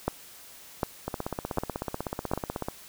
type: two click trains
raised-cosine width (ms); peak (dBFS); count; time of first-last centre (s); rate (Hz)
1; -11 / -16; 4 / 27; 0.08-2.336 / 1.08-2.685; 1.33 / 16.2
effects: white hiss -49 dBFS RMS until 2.88 s